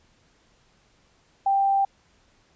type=tone; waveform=sine; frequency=787 Hz; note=G5; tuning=7 cents sharp; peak=-18 dBFS; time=1.46-1.85 s; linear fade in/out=5 ms; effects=pink hiss -62 dBFS RMS until 2.55 s + resampled to 16000 Hz